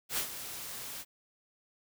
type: noise with ADSR envelope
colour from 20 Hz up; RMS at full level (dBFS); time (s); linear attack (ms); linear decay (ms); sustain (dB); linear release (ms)
white; -31; 0.09-1.05; 83; 91; -11; 46
effects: none